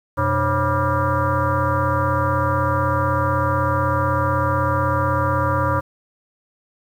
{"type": "tone with frequency modulation", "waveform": "sine", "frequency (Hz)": 548, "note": "C#5", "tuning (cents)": -20, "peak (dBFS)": -16, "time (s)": [0.17, 5.81], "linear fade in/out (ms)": 20, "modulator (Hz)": 212, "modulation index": 3.8, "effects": ["8-bit"]}